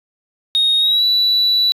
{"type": "tone with pitch glide", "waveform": "sine", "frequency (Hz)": [3729, 3948], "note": ["A#7", "B7"], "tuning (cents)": [0, -1], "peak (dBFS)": -10, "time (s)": [0.55, 1.72], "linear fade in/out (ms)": 0, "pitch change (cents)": 99, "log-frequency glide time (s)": [0.79, 1.04], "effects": ["tanh soft clip ceiling -9 dBFS"]}